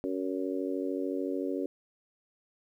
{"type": "harmonic tone", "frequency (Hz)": 93.5, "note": "F#2", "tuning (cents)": 19, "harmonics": [3, 4, 5, 6], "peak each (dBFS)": [-33, -35, -37, -39], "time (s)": [0.04, 1.66], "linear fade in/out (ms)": 0, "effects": ["11-bit"]}